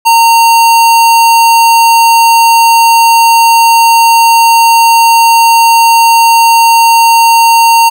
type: tone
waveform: square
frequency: 920 Hz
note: A#5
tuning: 23 cents flat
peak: -3 dBFS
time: 0.05-7.9 s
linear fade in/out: 20 ms
effects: 7-bit